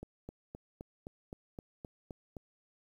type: click train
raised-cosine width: 2 ms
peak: -30 dBFS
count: 10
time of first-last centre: 0.03-2.368 s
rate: 3.85 Hz
effects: 10-bit